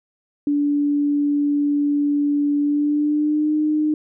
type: tone with pitch glide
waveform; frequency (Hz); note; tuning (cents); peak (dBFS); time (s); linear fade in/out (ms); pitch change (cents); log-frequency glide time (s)
sine; 289.6 to 304.7; D4 to D#4; -24 to -36; -16; 0.47-3.94; 2; +88; 2.59-3.54
effects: none